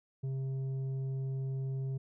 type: tone with tanh clipping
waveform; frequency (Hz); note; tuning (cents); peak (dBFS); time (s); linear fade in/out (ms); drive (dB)
sine; 133.7; C3; +38; -34; 0.23-1.98; 10; 6
effects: none